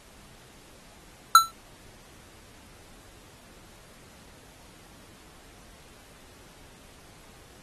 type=tone with exponential decay; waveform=square; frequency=1337 Hz; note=E6; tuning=24 cents sharp; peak=-8 dBFS; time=1.35-1.51 s; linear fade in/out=2 ms; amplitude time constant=33 ms; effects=pink hiss -53 dBFS RMS until 7.62 s + AAC 32 kbps